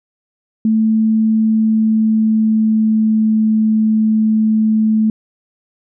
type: tone with pitch glide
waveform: sine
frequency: 220 to 218 Hz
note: A3 to A3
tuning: 0 to -16 cents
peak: -10 dBFS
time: 0.65-5.1 s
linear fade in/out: 2 ms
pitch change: -16 cents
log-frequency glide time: 1.35-3.48 s
effects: none